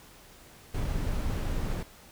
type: noise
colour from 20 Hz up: brown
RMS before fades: -30 dBFS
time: 0.74-1.83 s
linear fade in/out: 5 ms
effects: pink hiss -53 dBFS RMS until 2.11 s